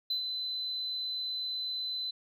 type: tone with ADSR envelope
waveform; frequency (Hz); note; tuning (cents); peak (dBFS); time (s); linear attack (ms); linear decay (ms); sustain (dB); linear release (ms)
sine; 4028; B7; +33; -26; 0.1-2.11; 7; 100; -6; 9
effects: tanh soft clip ceiling -26 dBFS